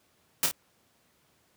white noise with echo, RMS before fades -24 dBFS, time 0.43-0.46 s, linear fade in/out 0 ms, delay 26 ms, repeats 2, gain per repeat -5 dB, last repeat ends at 0.512 s, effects pink hiss -67 dBFS RMS until 1.56 s + high-pass 100 Hz 12 dB/octave

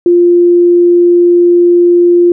sine tone, 349.2 Hz, F4, in tune, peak -3 dBFS, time 0.06-2.32 s, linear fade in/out 2 ms, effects none

